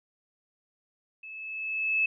sine tone with level ramp, 2605 Hz, E7, 21 cents flat, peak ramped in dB -41 to -21 dBFS, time 1.23-2.06 s, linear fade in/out 5 ms, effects none

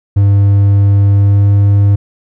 triangle tone with pitch glide, 100 to 100.75 Hz, G2 to G2, +35 to +48 cents, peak -3 dBFS, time 0.16-1.96 s, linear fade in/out 10 ms, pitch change +13 cents, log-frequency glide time 1.14-1.47 s, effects none

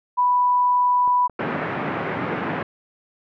sine tone, 987.8 Hz, B5, in tune, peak -15 dBFS, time 0.17-1.28 s, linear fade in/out 20 ms
clicks, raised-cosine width 1 ms, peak -24 dBFS, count 2, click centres 1.077 / 1.297 s
pink band-pass noise, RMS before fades -26 dBFS, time 1.39-2.63 s, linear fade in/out 5 ms, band 140 to 2100 Hz, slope 24 dB/octave
effects none

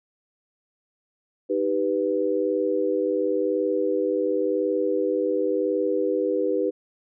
sine chord, Eb augmented, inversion none, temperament equal, 311.1 / 392 / 493.9 Hz, Eb4 / G4 / B4, 0 / 0 / 0 cents, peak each -27 / -25 / -24 dBFS, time 1.49-6.71 s, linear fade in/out 20 ms, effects none

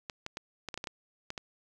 clicks, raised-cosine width 0.2 ms, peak -20 dBFS, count 10, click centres 0.098 / 0.264 / 0.371 / 0.687 / 0.742 / 0.776 / 0.841 / 0.872 / 1.304 / 1.378 s, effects none

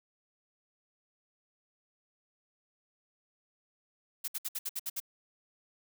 blue noise bursts, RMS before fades -35 dBFS, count 8, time 4.24-5.002 s, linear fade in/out 10 ms, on 41 ms, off 62 ms, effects none

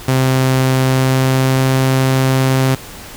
sawtooth tone with pitch glide, 130.81 to 131.95 Hz, C3 to C3, 0 to +15 cents, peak -7 dBFS, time 0.08-2.75 s, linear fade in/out 5 ms, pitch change +15 cents, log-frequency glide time 0.83-1.7 s, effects pink hiss -33 dBFS RMS until 3.16 s

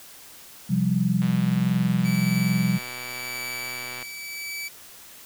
sine chord, C suspended fourth, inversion none, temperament equal, 130.81 / 174.61 / 196 Hz, C3 / F3 / G3, 0 / 0 / 0 cents, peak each -26 / -23 / -23 dBFS, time 0.69-2.79 s, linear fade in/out 20 ms
click train, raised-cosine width 0.3 ms, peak -21 dBFS, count 349, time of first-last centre 1.22-4.026 s, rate 124 Hz
sawtooth tone with tremolo, 2300 Hz, D7, 37 cents flat, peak -27 dBFS, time 2.04-4.69 s, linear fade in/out 20 ms, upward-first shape sine, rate 0.86 Hz, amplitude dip 45%
effects white hiss -46 dBFS RMS until 5.25 s

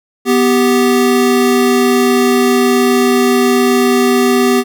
square tone pair together, 246.9 / 391.9 Hz, B3 / G4, 0 / 0 cents, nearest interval minor sixth, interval 800 cents, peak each -12 dBFS, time 0.25-4.64 s, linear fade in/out 50 ms, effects none

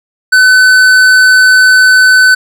triangle tone with tanh clipping, 1511 Hz, F#6, 36 cents sharp, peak -4 dBFS, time 0.32-2.35 s, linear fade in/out 10 ms, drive 17 dB, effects none

